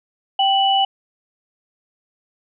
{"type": "tone pair together", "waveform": "sine", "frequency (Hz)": [781.3, 2960], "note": ["G5", "F#7"], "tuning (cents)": [-6, 0], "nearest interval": "octave + major seventh", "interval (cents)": 2306, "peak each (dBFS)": [-15, -18], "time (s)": [0.39, 0.85], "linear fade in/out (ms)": 5, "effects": []}